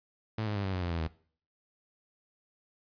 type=tone with pitch steps; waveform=sawtooth; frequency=109.7 / 104.87 / 100.25 / 95.83 / 91.61 / 87.57 / 83.72 / 80.03 Hz; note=A2 / G#2 / G2 / G2 / F#2 / F2 / E2 / D#2; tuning=-5 / +17 / +39 / -39 / -17 / +5 / +27 / +49 cents; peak=-27 dBFS; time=0.38-1.076 s; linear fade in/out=5 ms; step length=87 ms; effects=noise-tail reverb RT60 0.5 s tail -20 dB re dry + resampled to 11025 Hz